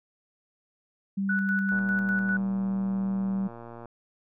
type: tone with pitch glide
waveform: sine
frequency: 196 to 193.86 Hz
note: G3 to G3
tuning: 0 to -19 cents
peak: -25 dBFS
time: 1.17-3.48 s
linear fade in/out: 10 ms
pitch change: -19 cents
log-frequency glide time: 2.01-2.62 s
type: tone with tremolo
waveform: sine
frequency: 1479 Hz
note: F#6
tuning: 1 cent flat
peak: -25 dBFS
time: 1.29-2.37 s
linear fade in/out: 5 ms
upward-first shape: square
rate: 5 Hz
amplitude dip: 45%
type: click train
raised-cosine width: 1 ms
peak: -29 dBFS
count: 251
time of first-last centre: 1.72-3.857 s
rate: 117 Hz
effects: none